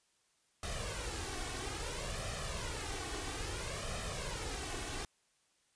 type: noise with flanger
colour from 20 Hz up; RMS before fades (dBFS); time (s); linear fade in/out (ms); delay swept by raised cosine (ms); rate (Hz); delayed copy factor
pink; -40; 0.63-5.05; 2; 1.6 to 2.7; 0.6; +0.65
effects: white hiss -74 dBFS RMS until 5.75 s + resampled to 22050 Hz